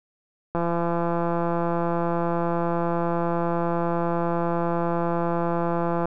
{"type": "click train", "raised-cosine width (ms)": 1, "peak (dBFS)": -12, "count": 937, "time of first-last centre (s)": [0.55, 6.056], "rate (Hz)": 170, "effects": []}